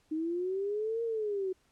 sine linear two-way sweep, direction up then down, 306.9 to 466.2 to 367.9 Hz, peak -30 dBFS, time 0.11-1.53 s, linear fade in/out 10 ms, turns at 1.03 s, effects pink hiss -70 dBFS RMS until 1.71 s + low-pass 10000 Hz 12 dB/octave

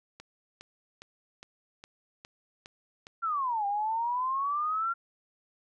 click train, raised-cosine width 0.2 ms, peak -28 dBFS, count 8, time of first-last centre 0.2-3.069 s, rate 2.44 Hz
sine exponential two-way sweep, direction down then up, 1390 to 795 to 1390 Hz, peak -27 dBFS, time 3.22-4.94 s, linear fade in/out 20 ms, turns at 3.66 s
effects none

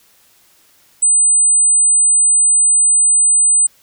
sine tone, 8100 Hz, B8, 43 cents sharp, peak -8 dBFS, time 1.02-3.67 s, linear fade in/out 10 ms, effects white hiss -52 dBFS RMS until 3.82 s

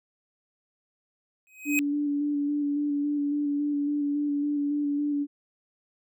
square tone with exponential growth, 2523 Hz, D#7, 23 cents sharp, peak -21 dBFS, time 1.47-1.79 s, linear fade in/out 0 ms, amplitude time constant 68 ms
sine tone with vibrato, 290 Hz, D4, 22 cents flat, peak -24 dBFS, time 1.65-5.27 s, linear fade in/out 50 ms, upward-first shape square, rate 3.6 Hz, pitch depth 16 cents each way
effects none

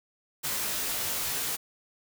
white noise with comb filter, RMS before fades -31 dBFS, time 0.43-1.57 s, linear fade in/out 20 ms, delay 17 ms, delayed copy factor -0.7, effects none

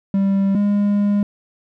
triangle tone pair in turn, 196 / 204 Hz, G3 / G#3, 0 / -31 cents, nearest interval minor second, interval 69 cents, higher second, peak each -12 dBFS, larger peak neither, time 0.14-0.55 / 0.55-1.23 s, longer second, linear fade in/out 2 ms, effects none

